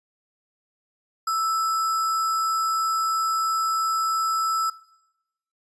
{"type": "tone with sample-and-hold", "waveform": "sine", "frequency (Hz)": 1318.5, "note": "E6", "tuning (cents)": 0, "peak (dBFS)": -21, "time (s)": [1.27, 4.7], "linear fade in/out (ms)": 5, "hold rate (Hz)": 6300, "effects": ["noise-tail reverb RT60 0.9 s tail -20 dB re dry", "resampled to 24000 Hz"]}